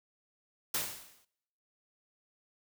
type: noise with exponential decay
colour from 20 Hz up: white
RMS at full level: -30 dBFS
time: 0.74-1.25 s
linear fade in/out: 5 ms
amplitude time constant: 110 ms
effects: noise-tail reverb RT60 0.9 s tail -26 dB re dry